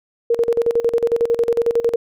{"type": "tone with tremolo", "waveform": "sine", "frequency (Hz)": 467.6, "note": "A#4", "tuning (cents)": 5, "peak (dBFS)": -12, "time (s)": [0.3, 1.96], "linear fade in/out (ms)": 5, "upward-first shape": "square", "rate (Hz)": 11, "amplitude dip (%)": 80, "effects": []}